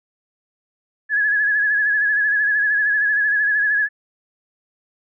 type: tone with vibrato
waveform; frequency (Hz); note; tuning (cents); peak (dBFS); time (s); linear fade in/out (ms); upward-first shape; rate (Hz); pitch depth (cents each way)
sine; 1688; G#6; +28; -15; 1.09-3.89; 50; sine; 13; 49
effects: none